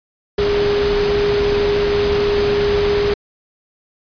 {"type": "tone in noise", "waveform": "sine", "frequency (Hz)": 409, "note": "G#4", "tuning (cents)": -26, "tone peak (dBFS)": -14, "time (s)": [0.38, 3.14], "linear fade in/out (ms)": 5, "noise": "pink", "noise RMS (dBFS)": -22, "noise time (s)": [0.38, 3.14], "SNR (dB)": 5, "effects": ["resampled to 11025 Hz"]}